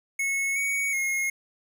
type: tone with pitch steps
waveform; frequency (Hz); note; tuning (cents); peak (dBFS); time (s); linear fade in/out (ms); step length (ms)
square; 2193 / 2238 / 2154; C#7 / C#7 / C7; -19 / +16 / +50; -25; 0.19-1.3; 5; 370
effects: none